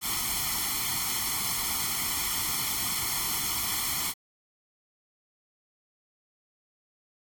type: noise with comb filter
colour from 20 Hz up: white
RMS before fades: -29 dBFS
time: 0.01-4.14 s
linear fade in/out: 50 ms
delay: 0.93 ms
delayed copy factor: +0.95
effects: AAC 64 kbps